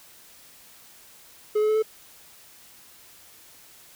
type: tone with pitch steps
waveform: triangle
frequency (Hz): 424.1 / 428.3 / 432.5 / 436.8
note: G#4 / A4 / A4 / A4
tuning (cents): +36 / -47 / -30 / -13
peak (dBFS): -17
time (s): 1.55-1.826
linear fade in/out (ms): 10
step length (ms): 69
effects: white hiss -51 dBFS RMS until 3.95 s